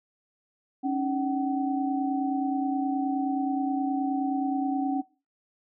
sine tone cluster, 275.1 / 304.6 / 756 Hz, C#4 / D#4 / F#5, -13 / -37 / +37 cents, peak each -26 / -35 / -31 dBFS, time 0.83-5.02 s, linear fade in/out 20 ms, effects noise-tail reverb RT60 0.3 s tail -19 dB re dry

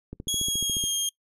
click train, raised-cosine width 3 ms, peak -23 dBFS, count 11, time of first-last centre 0.13-0.839 s, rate 14.1 Hz
20% pulse tone with pitch glide, 3322 to 3226 Hz, G#7 to G7, 0 to +49 cents, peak -19 dBFS, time 0.28-1.09 s, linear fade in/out 2 ms, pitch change -51 cents, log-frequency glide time 0.42-0.94 s
effects noise-tail reverb RT60 0.1 s tail -22 dB re dry

